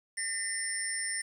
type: tone cluster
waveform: sine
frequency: 1817 / 2020 / 5360 / 9100 Hz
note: A#6 / B6 / E8 / C#9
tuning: -45 / +39 / +28 / +44 cents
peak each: -37 / -40 / -40 / -34 dBFS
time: 0.17-1.22 s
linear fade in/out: 10 ms
effects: 10-bit